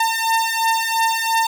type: beating tone pair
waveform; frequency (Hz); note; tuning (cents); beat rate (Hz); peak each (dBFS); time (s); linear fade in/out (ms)
sawtooth; 903 / 905.9; A5 / A#5; +45 / -50; 2.9; -16; 0-1.47; 5
effects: none